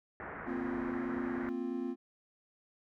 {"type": "low-pass noise", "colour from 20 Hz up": "white", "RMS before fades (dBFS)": -44, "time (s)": [0.2, 1.49], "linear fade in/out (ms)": 0, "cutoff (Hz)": 1900, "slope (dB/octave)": 48}
{"type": "chord", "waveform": "triangle", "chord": "Bb suspended second", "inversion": "none", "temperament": "just", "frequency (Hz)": [233.1, 262.2, 349.6], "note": ["Bb3", "C4", "F4"], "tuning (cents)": [0, 4, 2], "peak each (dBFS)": [-38, -35, -37], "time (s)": [0.45, 1.96], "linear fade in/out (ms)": 50}
{"effects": []}